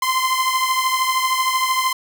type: beating tone pair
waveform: sawtooth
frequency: 1033 / 1046 Hz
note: C6 / C6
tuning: -22 / -1 cents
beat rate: 13 Hz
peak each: -15 / -18 dBFS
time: 0.02-1.93 s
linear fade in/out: 5 ms
effects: none